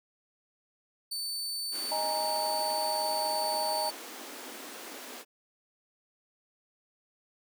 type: tone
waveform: sawtooth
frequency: 4530 Hz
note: C#8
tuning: 37 cents sharp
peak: -30 dBFS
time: 1.11-3.91 s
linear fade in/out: 10 ms
type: high-pass noise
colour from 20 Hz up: pink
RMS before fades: -44 dBFS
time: 1.71-5.25 s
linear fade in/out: 50 ms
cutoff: 240 Hz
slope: 48 dB/octave
type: chord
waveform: sine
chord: D# suspended fourth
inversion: none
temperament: just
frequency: 622.3 / 829.7 / 933.4 Hz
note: D#5 / G#5 / A#5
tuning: 0 / -2 / +2 cents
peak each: -34 dBFS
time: 1.91-3.9 s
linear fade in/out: 10 ms
effects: none